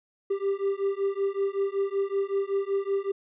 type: beating tone pair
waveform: triangle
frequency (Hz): 392 / 397.3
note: G4 / G4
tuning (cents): 0 / +23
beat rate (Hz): 5.3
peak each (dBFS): -26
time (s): 0.3-3.12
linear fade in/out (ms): 10
effects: resampled to 8000 Hz